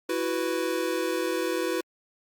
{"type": "chord", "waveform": "square", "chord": "E suspended second", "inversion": "none", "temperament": "equal", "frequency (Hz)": [329.6, 370, 493.9], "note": ["E4", "F#4", "B4"], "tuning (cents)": [0, 0, 0], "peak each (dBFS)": -31, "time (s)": [0.09, 1.81], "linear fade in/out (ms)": 5, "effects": ["Opus 48 kbps"]}